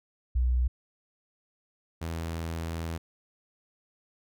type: tone pair in turn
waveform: sine / sawtooth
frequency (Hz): 61.74 / 82.41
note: B1 / E2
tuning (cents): 0 / 0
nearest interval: perfect fourth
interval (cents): 500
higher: second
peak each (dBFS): -22 / -28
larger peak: first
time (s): 0.35-0.68 / 2.01-2.98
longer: second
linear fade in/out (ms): 10
effects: none